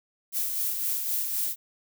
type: noise with tremolo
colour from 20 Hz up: violet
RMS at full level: -27 dBFS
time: 0.32-1.56 s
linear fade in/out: 50 ms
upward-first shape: sine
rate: 3.9 Hz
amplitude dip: 40%
effects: none